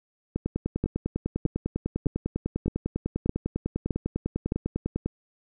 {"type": "two click trains", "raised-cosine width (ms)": 3, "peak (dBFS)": [-12, -15], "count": [7, 48], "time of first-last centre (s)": [[0.84, 4.521], [0.36, 5.06]], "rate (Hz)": [1.63, 10], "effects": []}